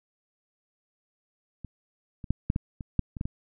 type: clicks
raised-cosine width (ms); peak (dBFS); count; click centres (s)
5; -26 / -26 / -11 / -11 / -15 / -24 / -10 / -24 / -18 / -18; 10; 1.647 / 2.242 / 2.306 / 2.501 / 2.561 / 2.808 / 2.993 / 3.168 / 3.211 / 3.255
effects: none